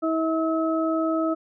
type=harmonic tone; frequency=322.2 Hz; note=E4; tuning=39 cents flat; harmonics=1 / 2 / 4; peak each=-23 / -26 / -29 dBFS; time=0.02-1.35 s; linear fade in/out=20 ms; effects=none